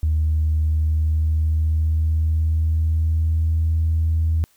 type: tone with pitch glide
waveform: sine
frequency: 77.78 to 80.57 Hz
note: D#2 to E2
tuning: 0 to -39 cents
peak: -15 dBFS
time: 0.03-4.44 s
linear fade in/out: 0 ms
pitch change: +61 cents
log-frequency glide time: 0.71-3.66 s
effects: tanh soft clip ceiling -12 dBFS + white hiss -59 dBFS RMS until 4.56 s